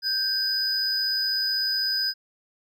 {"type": "tone pair together", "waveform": "triangle", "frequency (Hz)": [1568, 4978], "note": ["G6", "D#8"], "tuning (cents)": [0, 0], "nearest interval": "octave + minor sixth", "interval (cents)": 2000, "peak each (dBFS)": [-30, -22], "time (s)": [0.02, 2.14], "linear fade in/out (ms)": 50, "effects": []}